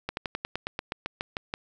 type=slowing click train; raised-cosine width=0.3 ms; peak=-14 dBFS; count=13; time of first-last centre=0.09-1.539 s; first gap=81 ms; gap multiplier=1.07; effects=none